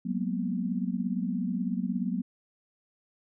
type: tone cluster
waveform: sine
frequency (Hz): 184.9 / 202.7 / 234.1 / 250.8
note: F#3 / G#3 / A#3 / B3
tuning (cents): -1 / -42 / +8 / +27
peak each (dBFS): -31 / -36 / -32 / -35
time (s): 0.05-2.22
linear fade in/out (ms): 10
effects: none